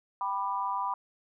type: tone with amplitude modulation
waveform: sine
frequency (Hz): 987.8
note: B5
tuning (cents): 0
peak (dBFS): -24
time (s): 0.21-0.94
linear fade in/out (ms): 2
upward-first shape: sine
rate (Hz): 203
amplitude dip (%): 100
effects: none